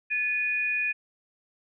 sine tone pair together, 1728 / 2466 Hz, A6 / D#7, -32 / -16 cents, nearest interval tritone, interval 616 cents, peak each -32 / -25 dBFS, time 0.1-0.93 s, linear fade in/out 20 ms, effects none

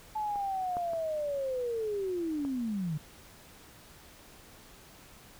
sine linear sweep, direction down, 868 to 145.4 Hz, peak -30 dBFS, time 0.15-2.98 s, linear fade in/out 10 ms
clicks, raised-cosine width 1 ms, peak -32 / -25 / -30 / -29 dBFS, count 4, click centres 0.358 / 0.769 / 0.934 / 2.45 s
effects pink hiss -54 dBFS RMS until 5.39 s

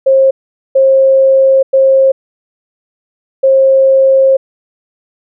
sine tone bursts at uneven times, 535 Hz, C5, 38 cents sharp, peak -4 dBFS, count 4, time 0.06-0.31 / 0.75-1.63 / 1.73-2.12 / 3.43-4.37 s, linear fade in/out 10 ms, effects none

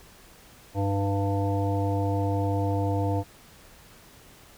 harmonic tone with a mistuned harmonic, 98.9 Hz, G2, 16 cents sharp, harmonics 1 / 3 / 5 / 7 / 9, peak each -25 / -30 / -32 / -33 / -35 dBFS, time 0.74-3.24 s, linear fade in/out 50 ms, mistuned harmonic 3, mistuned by +26 cents, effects pink hiss -52 dBFS RMS until 4.57 s

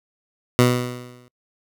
15% pulse tone with exponential decay, 123.47 Hz, B2, in tune, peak -4 dBFS, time 0.59-1.28 s, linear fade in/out 0 ms, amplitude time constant 150 ms, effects noise-tail reverb RT60 0.1 s tail -26 dB re dry

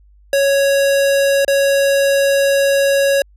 square tone with dropouts, 554.4 Hz, C#5, in tune, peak -12 dBFS, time 0.33-3.22 s, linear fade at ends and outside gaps 2 ms, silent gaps 1.448-1.479 s, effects added 50 Hz sine -45 dBFS peak until 3.36 s + resampled to 32000 Hz

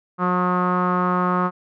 sawtooth tone with low-pass filter, 180.3 Hz, F#3, 45 cents flat, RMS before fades -20 dBFS, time 0.18-1.51 s, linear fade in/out 50 ms, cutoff 1200 Hz, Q 7.7, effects none

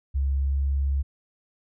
sine tone with pitch glide, 68.5 to 69.06 Hz, C#2 to C#2, -20 to -6 cents, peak -21 dBFS, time 0.14-1.03 s, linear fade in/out 20 ms, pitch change +14 cents, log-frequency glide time 0.41-0.58 s, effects none

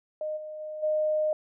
sine tone with level steps, 615 Hz, D#5, 20 cents flat, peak -29 / -36 / -34 / -23 dBFS, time 0.21-1.33 s, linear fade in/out 2 ms, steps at 0.36 / 0.59 / 0.82 s, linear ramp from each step 20 ms, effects none

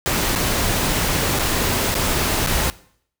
pink noise with dropouts, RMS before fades -20 dBFS, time 0.06-2.7 s, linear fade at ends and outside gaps 0 ms, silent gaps 0.352-0.359 / 1.389-1.394 / 1.943-1.952 / 2.463-2.472 s, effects noise-tail reverb RT60 0.6 s tail -20 dB re dry

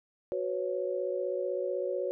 sine chord, F# suspended fourth, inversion none, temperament equal with one note detuned, 370 / 498.5 / 554.4 Hz, F#4 / B4 / C#5, 0 / +16 / 0 cents, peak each -34 / -35 / -33 dBFS, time 0.32-2.11 s, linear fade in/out 0 ms, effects none

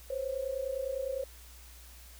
sine tone pair together, 513 / 542.9 Hz, C5 / C#5, -34 / -36 cents, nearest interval minor second, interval 98 cents, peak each -36 / -34 dBFS, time 0.1-1.24 s, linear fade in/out 5 ms, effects added 60 Hz sine -51 dBFS peak until 2.19 s + white hiss -55 dBFS RMS until 2.19 s

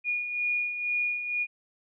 sine beating tone pair, 2440 / 2442.1 Hz, D#7 / D#7, -34 / -33 cents, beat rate 2.1 Hz, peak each -35 / -27 dBFS, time 0.04-1.47 s, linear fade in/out 50 ms, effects none

